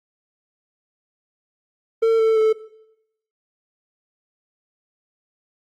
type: tone with pitch steps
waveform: triangle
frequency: 451.6 / 444.9 / 438.2 Hz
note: A4 / A4 / A4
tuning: +45 / +19 / -7 cents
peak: -11 dBFS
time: 2.02-2.53 s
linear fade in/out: 10 ms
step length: 170 ms
effects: noise-tail reverb RT60 0.8 s tail -18 dB re dry + Opus 32 kbps